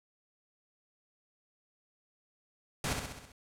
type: noise with echo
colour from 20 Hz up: pink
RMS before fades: -33 dBFS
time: 2.84-2.93 s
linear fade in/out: 2 ms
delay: 65 ms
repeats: 6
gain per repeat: -4 dB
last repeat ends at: 3.32 s
effects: low-pass 11000 Hz 12 dB/octave